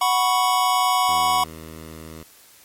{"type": "chord", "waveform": "square", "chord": "F# suspended fourth", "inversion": "none", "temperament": "equal", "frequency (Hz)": [740, 987.8, 1108.7], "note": ["F#5", "B5", "C#6"], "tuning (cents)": [0, 0, 0], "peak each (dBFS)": -22, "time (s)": [0.01, 1.44], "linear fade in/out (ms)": 5}
{"type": "tone with pitch glide", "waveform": "10% pulse", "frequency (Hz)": [82.41, 79.65], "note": ["E2", "D#2"], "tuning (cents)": [0, 41], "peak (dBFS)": -28, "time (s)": [1.08, 2.23], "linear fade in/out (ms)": 5, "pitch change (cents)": -59, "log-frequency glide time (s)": [1.2, 1.5]}
{"effects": ["white hiss -50 dBFS RMS until 2.64 s", "MP3 64 kbps"]}